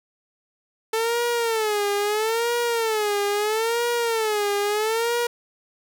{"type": "tone with vibrato", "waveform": "sawtooth", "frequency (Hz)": 440, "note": "A4", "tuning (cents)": 0, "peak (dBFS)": -17, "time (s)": [0.93, 5.27], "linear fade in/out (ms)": 5, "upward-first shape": "sine", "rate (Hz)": 0.76, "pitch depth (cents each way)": 140, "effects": []}